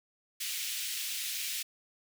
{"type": "high-pass noise", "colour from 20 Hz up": "pink", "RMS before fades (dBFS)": -36, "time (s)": [0.4, 1.63], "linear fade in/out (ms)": 10, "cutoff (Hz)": 2400, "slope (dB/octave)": 24, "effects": []}